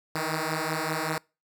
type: beating tone pair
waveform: 5% pulse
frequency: 155.56 / 160.76 Hz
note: D#3 / E3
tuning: 0 / -43 cents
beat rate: 5.2 Hz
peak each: -19 dBFS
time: 0.15-1.18 s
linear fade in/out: 2 ms
effects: noise-tail reverb RT60 0.3 s tail -26 dB re dry